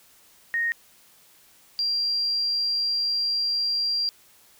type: tone pair in turn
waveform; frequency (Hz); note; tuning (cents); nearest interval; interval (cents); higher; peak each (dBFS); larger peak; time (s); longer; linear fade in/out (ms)
sine; 1860 / 4751; A#6 / D8; -4 / +19; octave + major third; 1623; second; -22; neither; 0.54-0.72 / 1.79-4.09; second; 0
effects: white hiss -56 dBFS RMS until 4.59 s